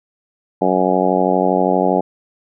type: harmonic tone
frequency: 92.5 Hz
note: F#2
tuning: in tune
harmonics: 2 / 3 / 4 / 5 / 6 / 7 / 8 / 9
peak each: -21 / -21 / -21 / -21 / -21 / -21 / -21 / -21 dBFS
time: 0.61-2.01 s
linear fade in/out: 10 ms
effects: none